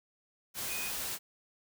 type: tone in noise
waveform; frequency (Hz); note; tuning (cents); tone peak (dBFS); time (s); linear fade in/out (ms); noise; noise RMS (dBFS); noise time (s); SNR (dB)
sine; 2489; D#7; 0; -39; 0.67-0.92; 50; white; -37; 0.54-1.19; -5
effects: none